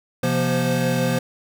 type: tone cluster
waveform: square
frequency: 129.2 / 171.6 / 240.4 / 521 Hz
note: C3 / F3 / B3 / C5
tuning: -21 / -30 / -46 / -7 cents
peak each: -25 dBFS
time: 0.23-1.19 s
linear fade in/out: 5 ms
effects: 9-bit